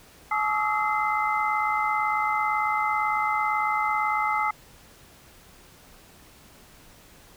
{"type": "tone cluster", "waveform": "sine", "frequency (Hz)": [854, 1144, 1272, 1330, 2065], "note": ["G#5", "D6", "D#6", "E6", "C7"], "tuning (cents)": [48, -46, 38, 15, -23], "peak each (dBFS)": [-26, -33, -27, -33, -29], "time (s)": [0.31, 4.51], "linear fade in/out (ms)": 5, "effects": ["pink hiss -52 dBFS RMS until 7.36 s"]}